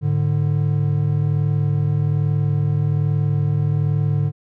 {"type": "tone pair together", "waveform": "triangle", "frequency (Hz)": [106.8, 148], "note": ["G#2", "D3"], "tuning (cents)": [49, 14], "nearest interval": "tritone", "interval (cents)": 565, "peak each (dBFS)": [-18, -16], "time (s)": [0.01, 4.32], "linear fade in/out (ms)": 50, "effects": []}